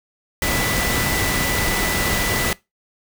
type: tone in noise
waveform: sine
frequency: 1984 Hz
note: B6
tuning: 7 cents sharp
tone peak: -25 dBFS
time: 0.42-2.53 s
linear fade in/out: 2 ms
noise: pink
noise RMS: -21 dBFS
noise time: 0.42-2.53 s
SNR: -7 dB
effects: noise-tail reverb RT60 0.2 s tail -21 dB re dry